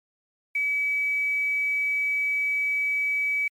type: tone with quantisation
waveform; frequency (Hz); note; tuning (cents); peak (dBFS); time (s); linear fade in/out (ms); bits
sine; 2285; D7; -48; -22; 0.55-3.48; 5; 8
effects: MP3 96 kbps